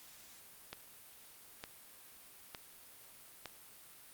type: click train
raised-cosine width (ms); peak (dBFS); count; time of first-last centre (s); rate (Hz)
0.2; -25; 4; 0.73-3.457; 1.1
effects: white hiss -57 dBFS RMS until 4.13 s + Opus 48 kbps